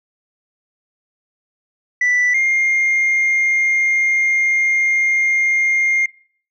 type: tone pair in turn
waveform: sine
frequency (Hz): 1975.5 / 2119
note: B6 / C7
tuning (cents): 0 / +21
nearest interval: minor second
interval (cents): 121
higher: second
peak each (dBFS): -11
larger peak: neither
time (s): 2.01-2.34 / 2.34-6.06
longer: second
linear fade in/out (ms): 5
effects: noise-tail reverb RT60 0.5 s tail -22 dB re dry + tanh soft clip ceiling -11 dBFS